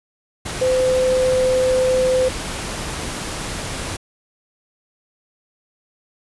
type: tone in noise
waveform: sine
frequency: 513 Hz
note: C5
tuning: 34 cents flat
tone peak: -14 dBFS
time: 0.61-2.29 s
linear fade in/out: 10 ms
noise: pink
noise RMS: -27 dBFS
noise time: 0.45-3.97 s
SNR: +10 dB
effects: resampled to 24000 Hz